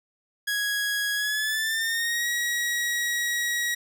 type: tone with pitch glide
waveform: sawtooth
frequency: 1661.2 to 1908.2 Hz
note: G#6 to A#6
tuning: 0 to +40 cents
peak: -21 dBFS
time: 0.47-3.75 s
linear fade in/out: 10 ms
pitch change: +240 cents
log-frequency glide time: 1.14-2.28 s
effects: none